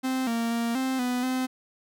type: tone with pitch steps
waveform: 45% pulse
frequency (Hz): 260.3 / 231.3 / 232.9 / 261.9 / 248.2 / 257.3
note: C4 / A#3 / A#3 / C4 / B3 / C4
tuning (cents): -9 / -13 / -1 / +2 / +9 / -29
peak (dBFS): -25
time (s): 0.03-1.47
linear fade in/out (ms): 20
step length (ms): 240
effects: none